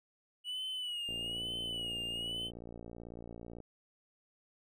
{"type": "tone with vibrato", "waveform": "triangle", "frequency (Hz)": 2927, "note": "F#7", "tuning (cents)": -19, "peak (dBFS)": -35, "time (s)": [0.44, 2.51], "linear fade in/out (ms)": 50, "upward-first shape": "sine", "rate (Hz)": 1.1, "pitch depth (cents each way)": 74}
{"type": "click train", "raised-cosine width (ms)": 2, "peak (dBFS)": -34, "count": 147, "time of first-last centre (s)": [1.09, 3.603], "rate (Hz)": 58.1}
{"effects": []}